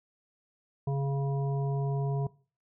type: harmonic tone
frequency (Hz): 138.59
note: C#3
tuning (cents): 0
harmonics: 1 / 3 / 5 / 7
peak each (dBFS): -27 / -37 / -41 / -44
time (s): 0.87-2.27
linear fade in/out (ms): 5
effects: noise-tail reverb RT60 0.4 s tail -21 dB re dry